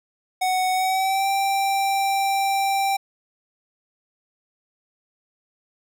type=tone with pitch glide; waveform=square; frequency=743 to 784.5 Hz; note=F#5 to G5; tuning=+7 to +1 cents; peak=-20 dBFS; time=0.41-2.97 s; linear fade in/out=10 ms; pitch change=+94 cents; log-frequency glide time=0.73-1.28 s; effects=none